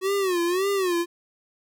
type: tone with vibrato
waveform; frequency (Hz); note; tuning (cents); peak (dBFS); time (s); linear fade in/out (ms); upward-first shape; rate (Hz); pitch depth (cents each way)
square; 370; F#4; 0; -22; 0.01-1.06; 50; sine; 1.8; 140
effects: none